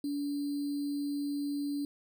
sine tone with sample-and-hold, 286.7 Hz, D4, 42 cents flat, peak -31 dBFS, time 0.04-1.85 s, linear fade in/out 2 ms, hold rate 4410 Hz, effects none

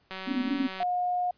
click train, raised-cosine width 0.3 ms, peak -22 dBFS, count 137, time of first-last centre 0.11-0.83 s, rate 189 Hz
pink band-pass noise, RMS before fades -29 dBFS, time 0.26-0.68 s, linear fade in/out 20 ms, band 240 to 280 Hz, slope 96 dB/octave
sine tone, 718 Hz, F5, 48 cents sharp, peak -25 dBFS, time 0.8-1.31 s, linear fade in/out 5 ms
effects pink hiss -67 dBFS RMS until 1.37 s + resampled to 11025 Hz

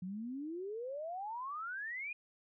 sine exponential sweep, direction up, 176 to 2489 Hz, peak -39 dBFS, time 0.02-2.13 s, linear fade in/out 5 ms, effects none

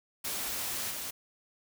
white noise with level steps, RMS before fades -35 / -38 dBFS, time 0.24-1.11 s, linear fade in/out 10 ms, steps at 0.91 s, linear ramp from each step 2 ms, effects none

